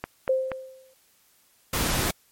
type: click train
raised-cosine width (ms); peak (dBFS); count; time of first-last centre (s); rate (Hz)
0.5; -14; 3; 0.04-0.517; 4.19
type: tone with exponential decay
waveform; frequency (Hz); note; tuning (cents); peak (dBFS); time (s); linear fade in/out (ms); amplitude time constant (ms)
sine; 523.3; C5; 0; -17; 0.29-0.94; 5; 140
type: noise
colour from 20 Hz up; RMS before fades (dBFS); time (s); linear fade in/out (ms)
pink; -25; 1.73-2.11; 5
effects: white hiss -62 dBFS RMS until 2.31 s + MP3 64 kbps